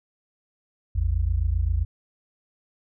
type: tone pair together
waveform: sine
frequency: 55.4 / 83 Hz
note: A1 / E2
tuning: +13 / +12 cents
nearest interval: perfect fifth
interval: 699 cents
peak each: -23 dBFS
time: 0.95-1.85 s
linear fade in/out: 10 ms
effects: none